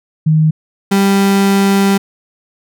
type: tone pair in turn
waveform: sine / 35% pulse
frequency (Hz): 156.4 / 197.05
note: D#3 / G3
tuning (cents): +9 / +9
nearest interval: major third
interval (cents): 400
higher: second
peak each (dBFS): -7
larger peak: neither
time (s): 0.26-0.51 / 0.91-1.98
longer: second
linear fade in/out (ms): 10
effects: none